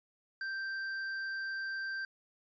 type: tone with tanh clipping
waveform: triangle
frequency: 1568 Hz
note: G6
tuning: in tune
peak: -37 dBFS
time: 0.41-2.05 s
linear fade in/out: 2 ms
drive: 12 dB
effects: resampled to 16000 Hz